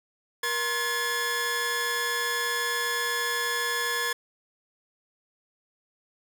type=tone cluster; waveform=sawtooth; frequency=474.9 / 1061 / 1712 Hz; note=A#4 / C6 / A6; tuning=+32 / +24 / -48 cents; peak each=-30 / -29 / -24 dBFS; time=0.43-4.13 s; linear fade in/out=5 ms; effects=none